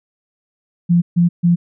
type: tone bursts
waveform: sine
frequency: 172.9 Hz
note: F3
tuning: 17 cents flat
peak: -9 dBFS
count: 3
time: 0.89-1.56 s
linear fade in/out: 20 ms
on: 130 ms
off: 140 ms
effects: none